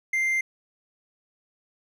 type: tone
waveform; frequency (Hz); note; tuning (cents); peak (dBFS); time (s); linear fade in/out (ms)
triangle; 2093; C7; 0; -20; 0.13-0.41; 5
effects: none